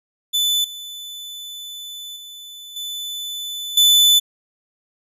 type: tone with level steps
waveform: 40% pulse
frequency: 3500 Hz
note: A7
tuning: 10 cents flat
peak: -15 / -30 / -34 / -25 / -9 dBFS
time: 0.33-4.2 s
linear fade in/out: 20 ms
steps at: 0.64 / 2.16 / 2.76 / 3.77 s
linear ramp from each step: 5 ms
effects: none